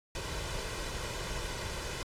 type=noise with comb filter; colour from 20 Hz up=pink; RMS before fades=-37 dBFS; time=0.15-2.03 s; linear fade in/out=2 ms; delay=2 ms; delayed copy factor=+0.6; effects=low-pass 8000 Hz 12 dB/octave + AAC 64 kbps